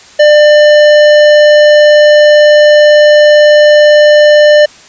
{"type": "tone with tanh clipping", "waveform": "sine", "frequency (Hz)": 597, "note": "D5", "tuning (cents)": 28, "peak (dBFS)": -3, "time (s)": [0.19, 4.66], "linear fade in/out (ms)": 10, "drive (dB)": 17, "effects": ["white hiss -36 dBFS RMS until 4.88 s", "resampled to 16000 Hz"]}